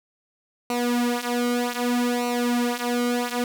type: tone with flanger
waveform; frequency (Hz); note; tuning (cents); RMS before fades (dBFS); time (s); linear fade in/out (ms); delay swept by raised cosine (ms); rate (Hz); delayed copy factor
sawtooth; 242.6; B3; -31; -24; 0.7-3.44; 2; 0.59 to 5.29; 0.64; -0.8
effects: none